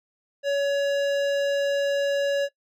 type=tone with hard clipping; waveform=sine; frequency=563 Hz; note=C#5; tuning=27 cents sharp; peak=-23 dBFS; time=0.43-2.49 s; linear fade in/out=50 ms; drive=15 dB; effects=noise-tail reverb RT60 0.1 s tail -19 dB re dry